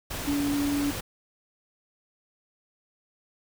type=tone in noise; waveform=sine; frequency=286.2 Hz; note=D4; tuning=45 cents flat; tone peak=-24 dBFS; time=0.27-0.91 s; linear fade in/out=10 ms; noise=pink; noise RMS=-34 dBFS; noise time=0.1-1.01 s; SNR=+7 dB; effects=none